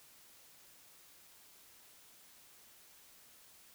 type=silence; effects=white hiss -61 dBFS RMS until 3.74 s